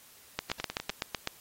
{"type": "two click trains", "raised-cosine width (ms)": 0.2, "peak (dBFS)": [-12, -17], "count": [8, 5], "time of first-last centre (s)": [[0.39, 1.274], [0.5, 0.9]], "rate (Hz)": [7.92, 10], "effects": ["white hiss -56 dBFS RMS until 1.4 s", "AAC 48 kbps"]}